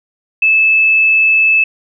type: tone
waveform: sine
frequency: 2616 Hz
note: E7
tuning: 14 cents flat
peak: -7 dBFS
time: 0.42-1.64 s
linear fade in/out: 5 ms
effects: none